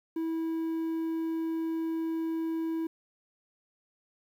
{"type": "tone", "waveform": "triangle", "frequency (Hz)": 325.7, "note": "E4", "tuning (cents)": -21, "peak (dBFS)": -27, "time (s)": [0.16, 2.87], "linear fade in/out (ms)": 5, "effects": ["10-bit"]}